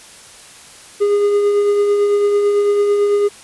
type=tone with tremolo; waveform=triangle; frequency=409.2 Hz; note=G#4; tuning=26 cents flat; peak=-8 dBFS; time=1-3.29 s; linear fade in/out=20 ms; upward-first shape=triangle; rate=9 Hz; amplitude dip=35%; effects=white hiss -40 dBFS RMS until 3.43 s + resampled to 24000 Hz